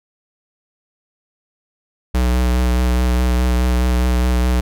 square tone with vibrato, 61.8 Hz, B1, 2 cents sharp, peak -14 dBFS, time 2.14-4.61 s, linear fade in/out 10 ms, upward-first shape sine, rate 4.8 Hz, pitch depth 22 cents each way, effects none

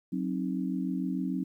sine chord, C diminished, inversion second, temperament equal with one note detuned, 185 / 264.5 / 311.1 Hz, Gb3 / C4 / Eb4, 0 / +19 / 0 cents, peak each -32 / -32 / -36 dBFS, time 0.12-1.44 s, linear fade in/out 10 ms, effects 11-bit

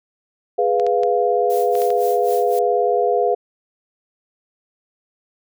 sine chord, F diminished, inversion first, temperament equal, 415.3 / 493.9 / 698.5 Hz, Ab4 / Cb5 / F5, 0 / 0 / 0 cents, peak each -19 dBFS, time 0.58-3.35 s, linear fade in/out 10 ms
clicks, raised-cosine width 0.2 ms, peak -17 dBFS, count 6, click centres 0.798 / 0.866 / 1.034 / 1.753 / 1.819 / 1.904 s
blue noise with tremolo, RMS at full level -34 dBFS, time 1.5-2.59 s, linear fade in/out 0 ms, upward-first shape sine, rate 3.9 Hz, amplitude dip 85%
effects none

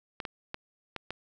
clicks, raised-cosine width 0.3 ms, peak -19 dBFS, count 5, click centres 0.202 / 0.252 / 0.544 / 0.963 / 1.106 s, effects none

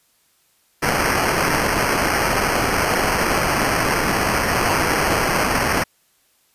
white noise with sample-and-hold, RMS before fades -19 dBFS, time 0.82-5.84 s, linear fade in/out 10 ms, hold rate 3675 Hz, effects white hiss -61 dBFS RMS until 6.54 s + resampled to 32000 Hz

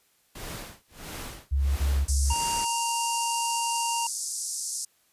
pink noise with tremolo, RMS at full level -37 dBFS, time 0.35-2.65 s, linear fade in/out 5 ms, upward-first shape sine, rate 1.5 Hz, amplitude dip 100%
sine tone bursts, 69.1 Hz, C#2, 5 cents flat, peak -21 dBFS, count 3, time 1.51-2.342 s, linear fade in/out 20 ms, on 260 ms, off 26 ms
white band-pass noise, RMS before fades -33 dBFS, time 2.08-4.85 s, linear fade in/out 5 ms, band 5100 to 10000 Hz, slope 48 dB/octave
harmonic tone, 931 Hz, A#5, 2 cents flat, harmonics 1 / 3 / 5, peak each -27 / -34 / -39 dBFS, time 2.3-4.07 s, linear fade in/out 5 ms
effects white hiss -66 dBFS RMS until 5.12 s + resampled to 32000 Hz

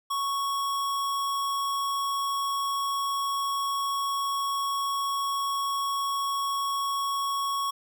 square tone, 1108.7 Hz, C#6, in tune, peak -27 dBFS, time 0.1-7.71 s, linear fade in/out 10 ms, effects none

